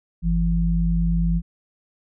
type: tone pair together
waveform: sine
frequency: 50.01 / 168.2 Hz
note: G1 / E3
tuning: +35 / +35 cents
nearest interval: octave + major sixth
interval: 2100 cents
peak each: -20 dBFS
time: 0.22-1.42 s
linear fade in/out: 50 ms
effects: none